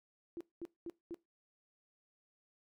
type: tone bursts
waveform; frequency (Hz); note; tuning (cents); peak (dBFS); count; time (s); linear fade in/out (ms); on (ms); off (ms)
sine; 340; F4; -46; -40; 4; 0.37-1.144; 0; 36; 210
effects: noise-tail reverb RT60 0.2 s tail -20 dB re dry